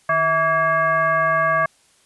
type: tone with frequency modulation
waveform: sine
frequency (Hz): 1147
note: D6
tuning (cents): -41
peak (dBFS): -15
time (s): 0.09-1.66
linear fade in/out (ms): 5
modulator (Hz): 497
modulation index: 1.2
effects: white hiss -57 dBFS RMS until 2.05 s + resampled to 24000 Hz